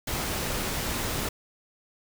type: noise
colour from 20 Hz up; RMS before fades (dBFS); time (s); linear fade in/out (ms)
pink; -30; 0.07-1.29; 5
effects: none